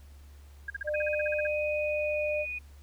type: tone bursts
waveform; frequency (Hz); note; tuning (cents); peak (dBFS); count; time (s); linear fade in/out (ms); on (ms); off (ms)
sine; 1617; G#6; -47; -31; 13; 0.68-1.47; 5; 22; 42
type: tone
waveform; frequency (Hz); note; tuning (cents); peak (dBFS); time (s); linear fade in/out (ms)
sine; 600; D5; +37; -28; 0.84-2.46; 50
type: tone with pitch glide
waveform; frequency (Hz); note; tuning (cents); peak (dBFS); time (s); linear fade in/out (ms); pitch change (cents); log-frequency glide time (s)
sine; 2503 to 2471; D#7 to D#7; +10 to -13; -33; 0.94-2.59; 10; -23; 1.51-2.29
effects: added 71 Hz sine -48 dBFS peak until 2.82 s + pink hiss -62 dBFS RMS until 2.82 s